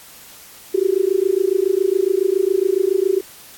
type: tone with amplitude modulation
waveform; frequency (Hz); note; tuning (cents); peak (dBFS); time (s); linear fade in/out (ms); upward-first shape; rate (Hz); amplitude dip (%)
sine; 382.4; G4; -43; -10; 0.74-3.21; 10; sine; 27.2; 100
effects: white hiss -42 dBFS RMS until 3.57 s + AAC 64 kbps